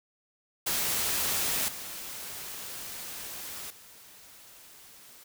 white noise with level steps, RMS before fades -29 / -40 / -52 dBFS, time 0.66-5.24 s, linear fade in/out 10 ms, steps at 1.68 / 3.7 s, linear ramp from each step 5 ms, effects none

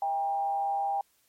sine tone with frequency modulation, 798 Hz, G5, 31 cents sharp, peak -26 dBFS, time 0.02-1.01 s, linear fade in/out 2 ms, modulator 152 Hz, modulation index 0.36, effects white hiss -68 dBFS RMS until 1.28 s + MP3 64 kbps

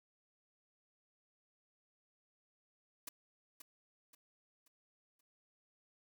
white noise with echo, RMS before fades -45 dBFS, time 3.07-3.09 s, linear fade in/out 5 ms, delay 530 ms, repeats 4, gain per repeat -8 dB, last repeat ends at 5.21 s, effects none

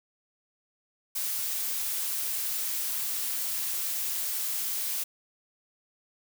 blue noise, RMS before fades -31 dBFS, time 1.15-5.04 s, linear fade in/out 10 ms, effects none

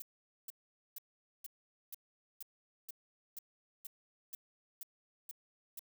violet noise bursts, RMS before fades -45 dBFS, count 13, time 0-5.793 s, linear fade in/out 2 ms, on 21 ms, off 460 ms, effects none

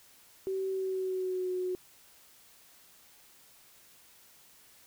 sine tone with pitch glide, 382.5 to 366.1 Hz, G4 to F#4, -42 to -18 cents, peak -30 dBFS, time 0.47-1.75 s, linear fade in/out 0 ms, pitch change -76 cents, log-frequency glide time 0.69-1.52 s, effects white hiss -59 dBFS RMS until 4.86 s

